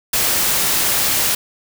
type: noise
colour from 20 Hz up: white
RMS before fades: -17 dBFS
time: 0.13-1.35 s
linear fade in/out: 5 ms
effects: none